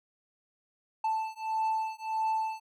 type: beating tone pair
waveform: triangle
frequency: 880 / 881.6 Hz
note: A5 / A5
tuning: 0 / +3 cents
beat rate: 1.6 Hz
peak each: -30 dBFS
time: 1.04-2.6 s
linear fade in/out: 5 ms
effects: none